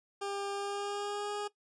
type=tone with pitch glide; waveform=20% pulse; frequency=400 to 412.9 Hz; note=G4 to G#4; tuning=+35 to -10 cents; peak=-30 dBFS; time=0.21-1.48 s; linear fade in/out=10 ms; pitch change=+55 cents; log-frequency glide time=0.52-1.32 s; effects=noise-tail reverb RT60 0.1 s tail -17 dB re dry + resampled to 22050 Hz